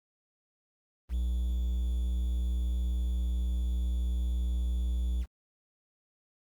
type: tone with quantisation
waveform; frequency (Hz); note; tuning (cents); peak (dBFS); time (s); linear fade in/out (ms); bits
triangle; 60.3; B1; -41; -25; 1.09-5.26; 50; 9
effects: Opus 32 kbps